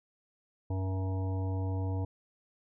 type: harmonic tone with a mistuned harmonic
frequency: 94.7 Hz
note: F#2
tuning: 41 cents sharp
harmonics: 1 / 3 / 5 / 7 / 9 / 10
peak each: -30 / -40 / -44 / -47 / -49 / -50 dBFS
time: 0.7-2.05 s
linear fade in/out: 5 ms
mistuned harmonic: 9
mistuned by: -28 cents
effects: none